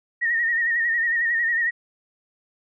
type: tone with vibrato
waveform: sine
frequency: 1864.7 Hz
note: A#6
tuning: in tune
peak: -19 dBFS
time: 0.21-1.71 s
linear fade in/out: 20 ms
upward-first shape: sine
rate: 11 Hz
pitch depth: 57 cents each way
effects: none